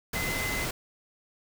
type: tone in noise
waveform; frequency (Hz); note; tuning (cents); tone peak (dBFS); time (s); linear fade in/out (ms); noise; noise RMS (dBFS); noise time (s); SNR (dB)
sine; 2045; C7; -40; -32; 0.15-0.65; 5; pink; -32; 0.13-0.71; -3
effects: none